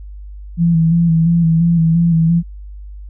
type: tone with vibrato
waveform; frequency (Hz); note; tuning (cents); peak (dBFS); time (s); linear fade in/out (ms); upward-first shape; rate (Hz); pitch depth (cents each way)
sine; 166.4; E3; +17; -9; 0.57-2.43; 50; square; 2.9; 33
effects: added 50 Hz sine -29 dBFS peak until 3.09 s